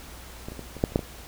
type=clicks; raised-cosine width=2 ms; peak=-22 / -25 / -23 / -25 / -7 / -30 / -7 / -17 dBFS; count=8; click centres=0.485 / 0.52 / 0.593 / 0.767 / 0.839 / 0.921 / 0.959 / 0.992 s; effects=added 60 Hz sine -45 dBFS peak until 1.27 s + pink hiss -45 dBFS RMS until 1.27 s